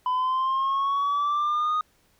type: exponential sweep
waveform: sine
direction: up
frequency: 1001 to 1244.5 Hz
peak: -19 dBFS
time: 0.06-1.81 s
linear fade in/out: 2 ms
effects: tanh soft clip ceiling -21 dBFS + pink hiss -64 dBFS RMS until 2.19 s